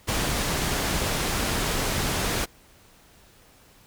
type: low-pass noise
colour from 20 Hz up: pink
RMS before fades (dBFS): -26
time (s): 0.07-2.46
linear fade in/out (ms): 20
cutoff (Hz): 12000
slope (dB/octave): 12
effects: pink hiss -55 dBFS RMS until 3.86 s